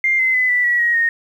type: tone with pitch steps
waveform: sine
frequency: 2100 / 2057 / 2014 / 1973 / 1932.4 / 1892.6 / 1853.7 Hz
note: C7 / C7 / B6 / B6 / B6 / A#6 / A#6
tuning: +6 / -30 / +33 / -2 / -38 / +26 / -10 cents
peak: -13 dBFS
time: 0.04-1.09 s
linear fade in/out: 2 ms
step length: 150 ms
effects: 8-bit